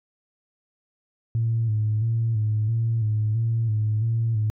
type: tone with vibrato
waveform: sine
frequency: 110.9 Hz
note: A2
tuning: 14 cents sharp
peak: -19 dBFS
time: 1.35-4.5 s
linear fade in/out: 0 ms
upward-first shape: square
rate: 1.5 Hz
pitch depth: 53 cents each way
effects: tanh soft clip ceiling -15 dBFS